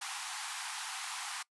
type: band-pass noise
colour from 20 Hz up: pink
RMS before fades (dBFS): -41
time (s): 0.01-1.43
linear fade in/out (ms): 10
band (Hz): 760 to 11000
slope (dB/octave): 96
effects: noise-tail reverb RT60 0.1 s tail -22 dB re dry